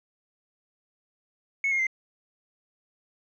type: tone with pitch steps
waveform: sine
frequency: 2200 / 2140 / 2081 Hz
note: C#7 / C7 / C7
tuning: -14 / +38 / -10 cents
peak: -21 dBFS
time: 1.64-1.868 s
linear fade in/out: 2 ms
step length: 76 ms
effects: tanh soft clip ceiling -20 dBFS